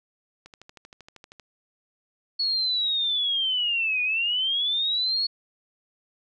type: click train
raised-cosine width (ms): 0.2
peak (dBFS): -28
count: 13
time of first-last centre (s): 0.46-1.397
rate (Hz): 12.8
type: linear two-way sweep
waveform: sine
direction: down then up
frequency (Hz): 4387 to 2450 to 4387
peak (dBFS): -22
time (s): 2.39-5.27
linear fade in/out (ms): 10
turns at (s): 4.02
effects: none